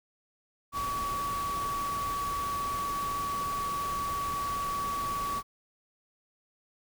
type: tone in noise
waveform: sine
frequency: 1135 Hz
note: C#6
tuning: 41 cents sharp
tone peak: -30 dBFS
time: 0.72-5.43 s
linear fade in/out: 50 ms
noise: pink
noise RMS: -40 dBFS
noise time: 0.72-5.43 s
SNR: +7 dB
effects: none